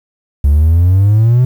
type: exponential sweep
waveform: triangle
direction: up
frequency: 69.3 to 128.5 Hz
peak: -3 dBFS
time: 0.44-1.45 s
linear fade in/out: 5 ms
effects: tanh soft clip ceiling 0 dBFS + 7-bit